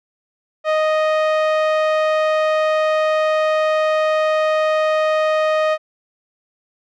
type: tone with low-pass filter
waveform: sawtooth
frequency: 622 Hz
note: D#5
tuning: 1 cent flat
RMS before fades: -17 dBFS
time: 0.64-5.78 s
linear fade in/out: 50 ms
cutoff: 2500 Hz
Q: 0.59
effects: none